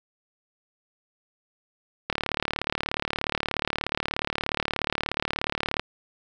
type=click train; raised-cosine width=0.3 ms; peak=-9 dBFS; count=137; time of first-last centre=2.1-5.796 s; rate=36.8 Hz; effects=none